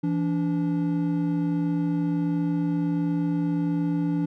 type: tone pair together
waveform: triangle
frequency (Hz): 167.9 / 289.3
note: E3 / D4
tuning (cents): +32 / -26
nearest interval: major sixth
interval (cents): 942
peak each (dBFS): -23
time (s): 0.03-4.26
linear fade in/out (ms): 10
effects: none